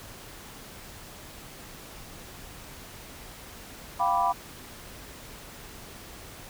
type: chord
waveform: sine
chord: G dominant seventh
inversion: third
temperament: equal with one note detuned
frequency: 698.5 / 780.4 / 987.8 / 1174.7 Hz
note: F5 / G5 / B5 / D6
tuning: 0 / -8 / 0 / 0 cents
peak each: -28 / -28 / -25 / -30 dBFS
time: 3.99-4.33 s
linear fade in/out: 20 ms
effects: pink hiss -45 dBFS RMS until 6.49 s